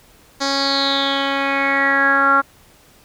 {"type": "tone with low-pass filter sweep", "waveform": "10% pulse", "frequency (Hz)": 275.8, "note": "C#4", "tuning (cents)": -9, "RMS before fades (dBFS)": -17, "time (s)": [0.4, 2.42], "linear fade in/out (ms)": 20, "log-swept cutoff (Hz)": [5500, 1300], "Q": 7.1, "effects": ["pink hiss -50 dBFS RMS until 3.04 s"]}